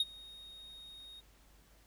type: tone with ADSR envelope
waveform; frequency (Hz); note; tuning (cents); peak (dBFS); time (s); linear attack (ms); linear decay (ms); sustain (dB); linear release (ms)
triangle; 3729; A#7; 0; -24; 0-1.21; 3; 37; -24; 19
effects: added 50 Hz sine -63 dBFS peak until 1.86 s + pink hiss -66 dBFS RMS until 1.86 s